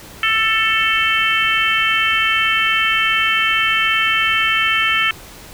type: harmonic tone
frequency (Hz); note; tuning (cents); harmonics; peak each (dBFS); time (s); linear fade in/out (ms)
442.6; A4; +10; 3 / 4 / 5 / 6 / 7; -20 / -20 / -20 / -20 / -20; 0.23-5.11; 2
effects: pink hiss -38 dBFS RMS until 5.53 s